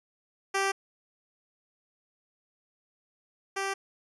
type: tone pair in turn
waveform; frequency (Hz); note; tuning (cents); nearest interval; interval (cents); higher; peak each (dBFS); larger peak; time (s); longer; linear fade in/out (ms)
10% pulse; 390.7 / 390.7; G4 / G4; -6 / -6; unison; 0; neither; -17 / -21; first; 0.54-0.72 / 3.56-3.74; neither; 10
effects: resampled to 22050 Hz